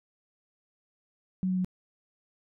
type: tone with pitch steps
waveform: sine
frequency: 186.3 / 184.91 / 183.52 Hz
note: F#3 / F#3 / F#3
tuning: +12 / -1 / -14 cents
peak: -25 dBFS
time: 1.43-1.646 s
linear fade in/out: 0 ms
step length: 72 ms
effects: none